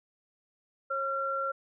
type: tone pair together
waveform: sine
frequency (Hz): 542.9 / 1368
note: C#5 / F6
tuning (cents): -36 / -36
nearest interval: octave + major third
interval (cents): 1600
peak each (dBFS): -34 / -30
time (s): 0.9-1.52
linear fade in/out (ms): 10
effects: none